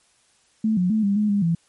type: tone with pitch steps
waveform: sine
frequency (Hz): 218.9 / 180.2 / 217.8 / 199.7 / 210.7 / 202.3 / 167.2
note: A3 / F#3 / A3 / G3 / G#3 / G#3 / E3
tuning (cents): -9 / -45 / -17 / +32 / +25 / -45 / +25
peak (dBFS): -17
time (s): 0.64-1.55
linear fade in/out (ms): 5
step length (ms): 130
effects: white hiss -61 dBFS RMS until 1.68 s + MP3 48 kbps